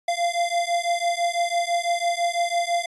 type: beating tone pair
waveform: square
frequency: 688 / 694 Hz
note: F5 / F5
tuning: -26 / -11 cents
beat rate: 6 Hz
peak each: -25 dBFS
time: 0.08-2.86 s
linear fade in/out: 5 ms
effects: resampled to 22050 Hz